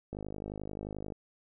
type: click train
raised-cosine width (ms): 2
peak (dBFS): -26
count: 52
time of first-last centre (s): 0.13-1.122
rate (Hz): 51.4
effects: none